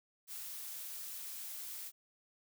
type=noise; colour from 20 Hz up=blue; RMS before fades=-45 dBFS; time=0.27-1.92 s; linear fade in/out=50 ms; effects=none